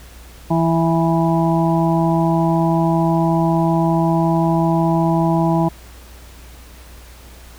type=harmonic tone with a mistuned harmonic; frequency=165.3 Hz; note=E3; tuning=5 cents sharp; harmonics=1 / 2 / 4 / 5 / 6; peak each=-16 / -19 / -22 / -23 / -24 dBFS; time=0.5-5.69 s; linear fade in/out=10 ms; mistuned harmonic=6; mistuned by=-15 cents; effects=added 60 Hz sine -39 dBFS peak until 7.58 s + pink hiss -44 dBFS RMS until 7.58 s